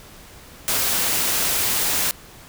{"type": "noise", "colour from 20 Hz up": "white", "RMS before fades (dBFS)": -21, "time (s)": [0.68, 2.11], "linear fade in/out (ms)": 0, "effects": ["pink hiss -44 dBFS RMS until 2.48 s"]}